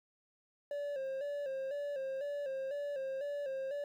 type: tone with vibrato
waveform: triangle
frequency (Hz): 554.4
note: C#5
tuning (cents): 0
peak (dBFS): -34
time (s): 0.71-3.84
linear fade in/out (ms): 2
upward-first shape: square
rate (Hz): 2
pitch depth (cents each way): 66
effects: 11-bit